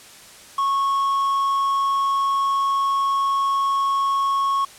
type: tone with quantisation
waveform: triangle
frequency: 1100 Hz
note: C#6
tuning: 14 cents flat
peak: -16 dBFS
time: 0.58-4.65 s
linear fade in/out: 5 ms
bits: 6
effects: white hiss -44 dBFS RMS until 4.78 s + low-pass 10000 Hz 12 dB/octave